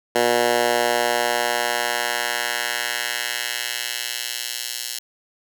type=tone with high-pass filter sweep; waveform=10% pulse; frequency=120 Hz; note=B2; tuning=49 cents flat; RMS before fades=-23 dBFS; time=0.15-4.99 s; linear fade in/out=5 ms; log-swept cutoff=430 to 4400 Hz; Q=0.95; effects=none